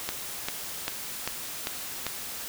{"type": "click train", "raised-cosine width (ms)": 0.2, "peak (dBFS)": -11, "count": 6, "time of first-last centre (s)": [0.09, 2.066], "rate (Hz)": 2.53, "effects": ["white hiss -37 dBFS RMS until 2.48 s"]}